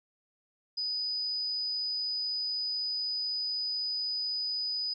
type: tone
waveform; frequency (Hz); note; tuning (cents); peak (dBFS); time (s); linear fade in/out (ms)
sine; 4978; D#8; 0; -30; 0.77-4.94; 10
effects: none